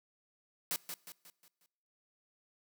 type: noise with echo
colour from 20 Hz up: white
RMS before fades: -35 dBFS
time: 0.71-0.76 s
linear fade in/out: 0 ms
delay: 180 ms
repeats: 5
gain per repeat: -7 dB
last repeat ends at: 1.66 s
effects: noise-tail reverb RT60 0.9 s tail -23 dB re dry + high-pass 150 Hz 12 dB/octave